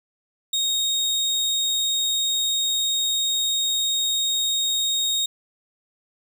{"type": "tone", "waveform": "30% pulse", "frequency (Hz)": 3729, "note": "A#7", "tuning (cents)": 0, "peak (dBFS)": -18, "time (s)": [0.53, 5.26], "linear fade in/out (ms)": 5, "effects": []}